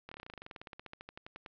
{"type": "slowing click train", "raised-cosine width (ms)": 0.3, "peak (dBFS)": -29, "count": 26, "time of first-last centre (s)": [0.09, 1.462], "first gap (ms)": 25, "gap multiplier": 1.06, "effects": ["low-pass 4000 Hz 12 dB/octave"]}